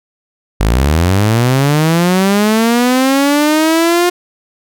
sawtooth linear sweep, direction up, 48.47 to 356.7 Hz, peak -5 dBFS, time 0.6-4.1 s, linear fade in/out 10 ms, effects none

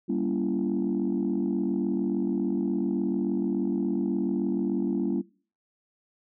sine chord, G diminished seventh, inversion none, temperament just, 196 / 235.2 / 282.2 / 338.7 Hz, G3 / Bb3 / Db4 / Fb4, 0 / +16 / +31 / +47 cents, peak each -29 dBFS, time 0.08-5.22 s, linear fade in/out 20 ms, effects noise-tail reverb RT60 0.4 s tail -21 dB re dry + tanh soft clip ceiling -18 dBFS

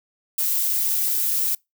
violet noise, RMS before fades -22 dBFS, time 0.38-1.55 s, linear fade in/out 5 ms, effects noise-tail reverb RT60 0.2 s tail -26 dB re dry

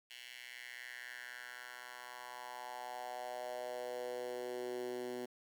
10% pulse tone with high-pass filter sweep, 123.8 Hz, B2, 5 cents sharp, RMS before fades -45 dBFS, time 0.1-5.26 s, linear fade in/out 10 ms, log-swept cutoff 2600 to 300 Hz, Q 3.6, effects 11-bit

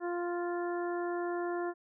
harmonic tone, 349.2 Hz, F4, in tune, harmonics 1 / 2 / 3 / 4 / 5, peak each -33 / -39 / -43 / -45 / -47 dBFS, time 0-1.74 s, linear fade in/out 50 ms, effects none

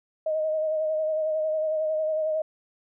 sine tone with vibrato, 625 Hz, D#5, 8 cents sharp, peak -23 dBFS, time 0.26-2.42 s, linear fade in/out 5 ms, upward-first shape sine, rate 11 Hz, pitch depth 29 cents each way, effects none

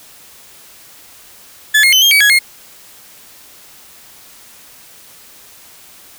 35% pulse tone with pitch steps, 1724 / 2144 / 3044 / 3215 / 2275 / 1669 / 2142 Hz, A6 / C7 / F#7 / G7 / C#7 / G#6 / C7, -36 / +42 / +48 / +43 / +44 / +8 / +40 cents, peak -5 dBFS, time 1.74-2.391 s, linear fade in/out 10 ms, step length 93 ms, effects white hiss -41 dBFS RMS until 6.18 s

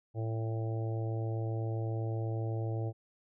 harmonic tone, 112.2 Hz, A2, 34 cents sharp, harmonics 1 / 3 / 4 / 5 / 6 / 7, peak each -32 / -42 / -44 / -46 / -48 / -49 dBFS, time 0.14-2.93 s, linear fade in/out 50 ms, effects none

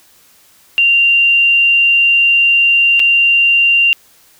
sine tone with dropouts, 2775 Hz, F7, 12 cents flat, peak -7 dBFS, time 0.78-3.93 s, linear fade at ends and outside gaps 0 ms, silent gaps 2.995-3 s, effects white hiss -48 dBFS RMS until 4.39 s

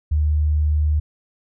sine tone, 75.6 Hz, D#2, 49 cents flat, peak -15 dBFS, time 0.11-1 s, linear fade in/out 10 ms, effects none

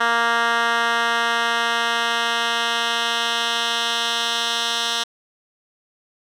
10% pulse tone with band-pass filter sweep, 233.1 Hz, A#3, in tune, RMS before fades -21 dBFS, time 0-5.04 s, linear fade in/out 10 ms, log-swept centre 1700 to 3900 Hz, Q 1.4, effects none

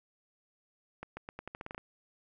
accelerating click train, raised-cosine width 0.5 ms, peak -26 dBFS, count 11, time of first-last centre 1.03-1.78 s, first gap 140 ms, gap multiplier 0.85, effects none

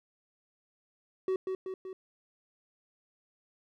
triangle tone with echo, 376.8 Hz, F#4, 32 cents sharp, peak -25 dBFS, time 1.28-1.36 s, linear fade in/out 2 ms, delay 190 ms, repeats 3, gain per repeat -4 dB, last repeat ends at 1.93 s, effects none

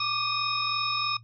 sine tone cluster, 1156 / 1199 / 2479 / 3751 / 5250 Hz, D6 / D6 / D#7 / A#7 / E8, -28 / +36 / -7 / +10 / -8 cents, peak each -32 / -33 / -32 / -32 / -31 dBFS, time 0-1.17 s, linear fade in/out 5 ms, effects noise-tail reverb RT60 0.1 s tail -18 dB re dry + added 115 Hz sine -48 dBFS peak until 1.23 s

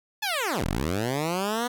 10% pulse linear two-way sweep, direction down then up, 880 to 34.65 to 248.7 Hz, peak -17 dBFS, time 0.22-1.68 s, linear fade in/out 10 ms, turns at 0.65 s, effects none

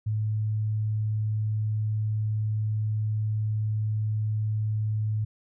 sine tone, 107.6 Hz, A2, 38 cents flat, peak -24 dBFS, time 0.06-5.25 s, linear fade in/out 10 ms, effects none

